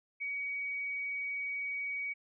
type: tone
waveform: sine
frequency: 2258 Hz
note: C#7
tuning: 31 cents sharp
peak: -34 dBFS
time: 0.2-2.14 s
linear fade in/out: 20 ms
effects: none